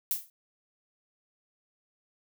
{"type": "noise with exponential decay", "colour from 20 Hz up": "violet", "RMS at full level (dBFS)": -25, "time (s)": [0.11, 0.3], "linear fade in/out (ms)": 1, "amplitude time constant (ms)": 41, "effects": []}